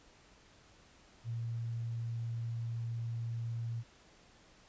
sine tone, 116 Hz, A#2, 8 cents flat, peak -35 dBFS, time 1.24-3.84 s, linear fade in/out 50 ms, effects pink hiss -62 dBFS RMS until 4.68 s + resampled to 16000 Hz

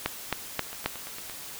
two click trains, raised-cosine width 0.3 ms, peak -9 / -23 dBFS, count 4 / 6, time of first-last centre 0.06-0.86 / 0.73-1.298 s, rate 3.75 / 8.81 Hz, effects white hiss -41 dBFS RMS until 1.59 s

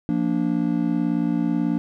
triangle chord, Bb major, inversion second, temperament just, 174.81 / 233.1 / 291.4 Hz, F3 / Bb3 / D4, +2 / 0 / -13 cents, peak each -23 / -22 / -21 dBFS, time 0.09-1.78 s, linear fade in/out 0 ms, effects none

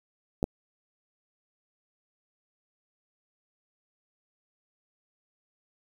clicks, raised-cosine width 2 ms, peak -14 dBFS, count 2, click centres 0.429 / 0.441 s, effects 8-bit

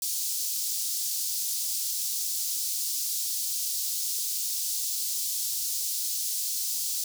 pink high-pass noise, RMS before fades -30 dBFS, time 0.02-7.04 s, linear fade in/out 2 ms, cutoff 4800 Hz, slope 24 dB/octave, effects none

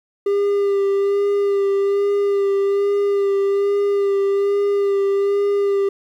triangle tone with vibrato, 400 Hz, G4, 35 cents sharp, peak -13 dBFS, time 0.26-5.89 s, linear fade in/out 5 ms, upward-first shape sine, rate 1.2 Hz, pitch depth 20 cents each way, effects 9-bit

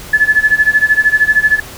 sine tone with tremolo, 1725 Hz, A6, 35 cents flat, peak -4 dBFS, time 0.13-1.6 s, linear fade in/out 5 ms, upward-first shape sine, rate 13 Hz, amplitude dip 90%, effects pink hiss -31 dBFS RMS until 1.77 s

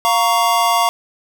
square chord, Bb minor, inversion second, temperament just, 699.2 / 932.3 / 1118.8 Hz, F5 / Bb5 / Db6, +2 / 0 / +16 cents, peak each -18 dBFS, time 0.05-0.89 s, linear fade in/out 0 ms, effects none

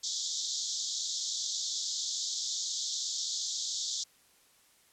white band-pass noise, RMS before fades -35 dBFS, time 0.03-4.04 s, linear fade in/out 10 ms, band 3400 to 7300 Hz, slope 96 dB/octave, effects white hiss -64 dBFS RMS until 4.92 s + low-pass 12000 Hz 12 dB/octave

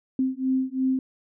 sine beating tone pair, 260 / 262.9 Hz, C4 / C4, -11 / +8 cents, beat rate 2.9 Hz, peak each -25 dBFS, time 0.19-0.99 s, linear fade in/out 2 ms, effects none

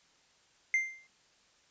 triangle tone with exponential decay, 2093 Hz, C7, in tune, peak -21 dBFS, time 0.74-1.07 s, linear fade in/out 1 ms, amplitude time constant 71 ms, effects white hiss -66 dBFS RMS until 1.7 s + resampled to 16000 Hz

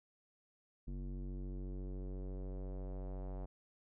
square tone with low-pass filter sweep, 47.02 Hz, F#1, 29 cents sharp, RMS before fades -43 dBFS, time 0.87-3.46 s, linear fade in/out 10 ms, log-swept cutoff 260 to 720 Hz, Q 1.8, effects none

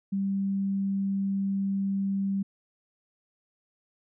sine tone, 196 Hz, G3, in tune, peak -25 dBFS, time 0.12-2.43 s, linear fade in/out 10 ms, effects none

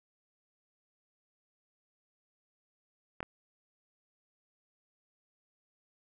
clicks, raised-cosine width 0.5 ms, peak -22 dBFS, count 2, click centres 3.205 / 3.229 s, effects none

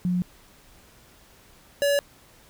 sine / square tone pair in turn, 179.2 / 568.9 Hz, F3 / C#5, +45 / +45 cents, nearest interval octave + minor sixth, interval 2000 cents, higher second, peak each -21 / -20 dBFS, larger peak second, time 0.05-0.22 / 1.82-1.99 s, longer neither, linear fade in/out 0 ms, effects pink hiss -54 dBFS RMS until 2.49 s

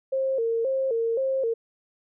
sine tone with vibrato, 493.9 Hz, B4, in tune, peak -22 dBFS, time 0.12-1.54 s, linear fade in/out 10 ms, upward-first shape square, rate 1.9 Hz, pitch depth 130 cents each way, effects none

